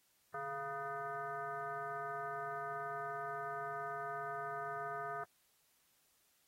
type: tone with frequency modulation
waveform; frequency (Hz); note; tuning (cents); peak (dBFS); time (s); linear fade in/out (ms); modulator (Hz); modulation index
sine; 966; B5; -39; -39; 0.34-5.24; 5; 273; 2
effects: white hiss -74 dBFS RMS until 6.47 s + AAC 48 kbps